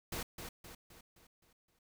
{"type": "noise with echo", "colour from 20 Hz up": "pink", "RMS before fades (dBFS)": -40, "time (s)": [0.12, 0.23], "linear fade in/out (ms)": 5, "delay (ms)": 260, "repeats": 6, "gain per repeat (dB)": -6, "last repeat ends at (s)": 1.79, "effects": []}